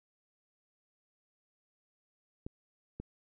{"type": "clicks", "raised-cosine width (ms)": 3, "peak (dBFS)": -27, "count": 2, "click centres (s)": [2.465, 3], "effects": []}